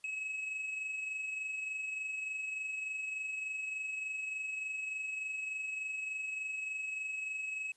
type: tone with amplitude modulation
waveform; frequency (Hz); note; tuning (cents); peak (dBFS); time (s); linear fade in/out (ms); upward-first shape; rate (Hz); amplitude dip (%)
triangle; 2570; E7; -45; -33; 0.04-7.72; 2; sine; 23.4; 40
effects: white hiss -70 dBFS RMS until 7.76 s + resampled to 24000 Hz